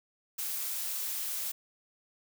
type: noise with high-pass filter sweep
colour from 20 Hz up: blue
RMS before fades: -35 dBFS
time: 0.38-1.52 s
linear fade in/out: 10 ms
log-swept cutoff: 330 to 510 Hz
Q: 1
effects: none